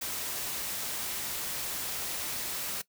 white noise, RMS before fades -35 dBFS, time 0.01-2.82 s, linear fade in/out 10 ms, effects noise-tail reverb RT60 0.1 s tail -19 dB re dry

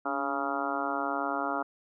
harmonic tone with a mistuned harmonic, 138.59 Hz, C#3, in tune, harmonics 2 / 3 / 4 / 5 / 6 / 7 / 8 / 9 / 10, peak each -36 / -41 / -39 / -35 / -37 / -38 / -40 / -36 / -36 dBFS, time 0.05-1.63 s, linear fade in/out 10 ms, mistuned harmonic 2, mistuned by +54 cents, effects none

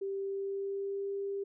sine tone with pitch glide, 392 to 397 Hz, G4 to G4, 0 to +22 cents, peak -33 dBFS, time 0.01-1.44 s, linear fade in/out 10 ms, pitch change +22 cents, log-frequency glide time 0.2-1.1 s, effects none

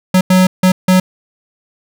square tone bursts at uneven times, 185 Hz, F#3, in tune, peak -7 dBFS, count 4, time 0.14-0.21 / 0.3-0.47 / 0.63-0.72 / 0.88-1 s, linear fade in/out 5 ms, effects none

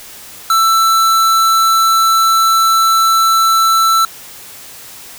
square tone, 1330 Hz, E6, 15 cents sharp, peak -9 dBFS, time 0.5-4.05 s, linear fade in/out 2 ms, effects white hiss -34 dBFS RMS until 5.18 s

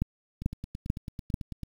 two click trains, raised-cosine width 5 ms, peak -13 / -24 dBFS, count 4 / 12, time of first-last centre 0.02-1.342 / 0.42-1.633 s, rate 2.27 / 9.07 Hz, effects 8-bit

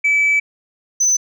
sine tone pair in turn, 2302 / 6079 Hz, D7 / F#8, -35 / +46 cents, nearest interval octave + perfect fourth, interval 1681 cents, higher second, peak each -10 dBFS, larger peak neither, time 0.04-0.4 / 1-1.17 s, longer first, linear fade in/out 10 ms, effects tanh soft clip ceiling -10 dBFS

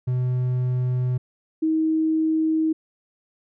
triangle / sine tone pair in turn, 125.9 / 317.2 Hz, B2 / D#4, +34 / +33 cents, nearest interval octave + major third, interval 1599 cents, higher second, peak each -18 dBFS, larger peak neither, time 0.07-1.18 / 1.62-2.73 s, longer neither, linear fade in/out 10 ms, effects none

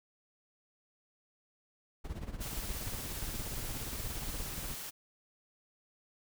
brown noise with tremolo, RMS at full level -38 dBFS, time 2.04-4.75 s, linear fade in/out 10 ms, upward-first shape sine, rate 17 Hz, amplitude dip 70%
white noise, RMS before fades -43 dBFS, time 2.4-4.91 s, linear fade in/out 20 ms
effects none

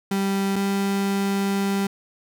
35% pulse tone pair in turn, 196 / 197.48 Hz, G3 / G3, 0 / +13 cents, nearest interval unison, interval 13 cents, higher second, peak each -19 dBFS, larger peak neither, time 0.11-0.56 / 0.56-1.87 s, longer second, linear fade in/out 5 ms, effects none

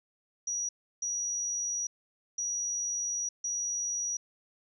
sine tone bursts at uneven times, 5800 Hz, F#8, 35 cents flat, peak -30 dBFS, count 4, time 0.47-0.69 / 1.02-1.87 / 2.38-3.29 / 3.44-4.17 s, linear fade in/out 5 ms, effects none

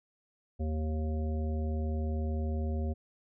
harmonic tone, 77.78 Hz, D#2, in tune, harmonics 1 / 3 / 5 / 7 / 9, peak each -30 / -38 / -43 / -45 / -48 dBFS, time 0.59-2.94 s, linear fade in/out 20 ms, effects none

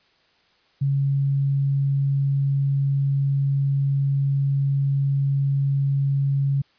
sine tone, 138.59 Hz, C#3, in tune, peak -18 dBFS, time 0.81-6.62 s, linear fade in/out 10 ms, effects white hiss -61 dBFS RMS until 6.78 s + resampled to 11025 Hz

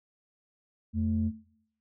sine tone pair together, 86.75 / 220 Hz, F2 / A3, -11 / 0 cents, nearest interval octave + major third, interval 1611 cents, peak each -28 dBFS, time 0.93-1.32 s, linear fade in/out 50 ms, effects noise-tail reverb RT60 0.7 s tail -19 dB re dry + tanh soft clip ceiling -18 dBFS

